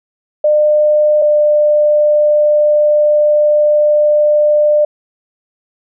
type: tone pair in turn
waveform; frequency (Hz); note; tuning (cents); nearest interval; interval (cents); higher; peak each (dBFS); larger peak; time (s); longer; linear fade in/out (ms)
sine; 602 / 597.8; D5 / D5; +43 / +31; unison; 12; first; -7; neither; 0.44-1.22 / 1.22-4.85; second; 5
effects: none